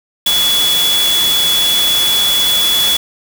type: tone in noise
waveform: sine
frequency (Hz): 3400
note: G#7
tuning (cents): +40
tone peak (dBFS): -11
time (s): 0.26-2.97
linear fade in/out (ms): 5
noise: white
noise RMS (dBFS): -18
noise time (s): 0.26-2.97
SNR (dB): +4
effects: none